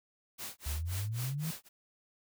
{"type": "noise with tremolo", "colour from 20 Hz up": "white", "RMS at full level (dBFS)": -41, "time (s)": [0.38, 1.69], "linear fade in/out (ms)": 20, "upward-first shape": "sine", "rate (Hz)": 3.8, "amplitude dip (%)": 100}
{"type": "exponential sweep", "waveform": "sine", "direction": "up", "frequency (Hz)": [68.9, 167.2], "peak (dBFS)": -33, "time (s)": [0.66, 1.51], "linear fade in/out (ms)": 5}
{"effects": []}